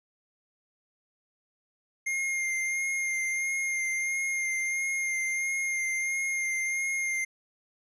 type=tone with vibrato; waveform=square; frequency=2120 Hz; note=C7; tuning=22 cents sharp; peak=-28 dBFS; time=2.06-7.25 s; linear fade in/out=10 ms; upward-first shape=sine; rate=1.5 Hz; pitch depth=21 cents each way; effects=resampled to 24000 Hz